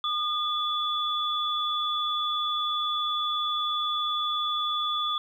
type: tone pair together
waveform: sine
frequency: 1218 / 3445 Hz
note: D#6 / A7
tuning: -37 / -37 cents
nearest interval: octave + tritone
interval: 1800 cents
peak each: -28 dBFS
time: 0.04-5.18 s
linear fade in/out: 2 ms
effects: 10-bit